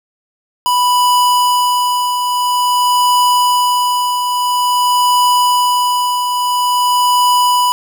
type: tone with tremolo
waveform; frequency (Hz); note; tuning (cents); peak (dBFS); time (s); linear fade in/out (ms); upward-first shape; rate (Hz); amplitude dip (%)
square; 987.8; B5; 0; -9; 0.66-7.72; 0; triangle; 0.49; 50
effects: none